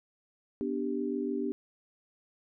sine chord, G major, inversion first, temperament equal, 246.9 / 293.7 / 392 Hz, B3 / D4 / G4, 0 / 0 / 0 cents, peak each -34 dBFS, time 0.61-1.52 s, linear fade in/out 0 ms, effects none

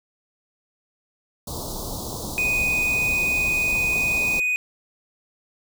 pink band-stop noise, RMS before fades -31 dBFS, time 1.47-4.4 s, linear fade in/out 5 ms, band 1100 to 3800 Hz, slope 48 dB/octave
triangle tone, 2489 Hz, D#7, in tune, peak -18 dBFS, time 2.38-4.56 s, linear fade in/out 0 ms
effects none

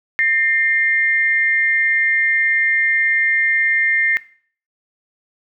sine tone pair together, 1818.3 / 2100 Hz, A#6 / C7, -44 / +6 cents, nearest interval major second, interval 250 cents, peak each -16 dBFS, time 0.19-4.17 s, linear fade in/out 0 ms, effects noise-tail reverb RT60 0.5 s tail -19 dB re dry

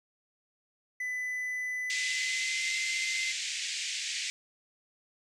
triangle tone with pitch glide, 2000 to 2071 Hz, B6 to C7, +21 to -18 cents, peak -30 dBFS, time 1-3.32 s, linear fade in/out 5 ms, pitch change +61 cents, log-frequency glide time 1.86-2.67 s
pink band-pass noise, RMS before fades -35 dBFS, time 1.9-4.3 s, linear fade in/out 0 ms, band 2000 to 8000 Hz, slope 48 dB/octave
effects none

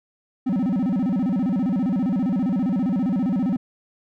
triangle tone with vibrato, 220 Hz, A3, in tune, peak -17 dBFS, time 0.46-3.57 s, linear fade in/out 10 ms, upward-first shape square, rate 15 Hz, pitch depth 280 cents each way, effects none

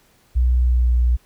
sine tone with pitch glide, 61.74 to 60.47 Hz, B1 to B1, 0 to -36 cents, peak -13 dBFS, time 0.35-1.17 s, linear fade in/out 20 ms, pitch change -36 cents, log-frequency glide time 0.64-0.91 s, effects pink hiss -57 dBFS RMS until 1.25 s

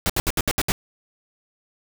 pink noise bursts, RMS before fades -21 dBFS, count 7, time 0.06-0.72 s, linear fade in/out 0 ms, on 36 ms, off 68 ms, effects none

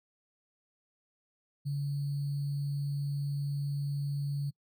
sine tone with sample-and-hold, 142.3 Hz, C#3, 46 cents sharp, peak -30 dBFS, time 1.65-4.51 s, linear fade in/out 20 ms, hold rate 4410 Hz, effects noise-tail reverb RT60 0.1 s tail -26 dB re dry

